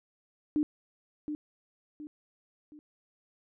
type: tone with echo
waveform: sine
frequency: 300 Hz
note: D4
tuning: 37 cents sharp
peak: -24 dBFS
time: 0.56-0.63 s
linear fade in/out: 0 ms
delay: 720 ms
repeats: 3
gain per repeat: -8 dB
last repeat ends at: 2.79 s
effects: none